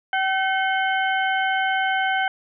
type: harmonic tone with a mistuned harmonic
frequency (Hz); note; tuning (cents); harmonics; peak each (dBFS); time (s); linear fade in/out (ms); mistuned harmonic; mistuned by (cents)
765; G5; -42; 1 / 2 / 3 / 4; -22 / -23 / -29 / -31; 0.13-2.28; 2; 3; -100
effects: none